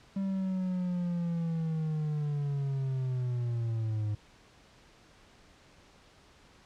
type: linear sweep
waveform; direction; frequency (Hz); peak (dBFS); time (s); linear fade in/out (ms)
triangle; down; 196 to 104; -27; 0.16-4.15; 5
effects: pink hiss -59 dBFS RMS until 6.65 s + low-pass 6000 Hz 12 dB/octave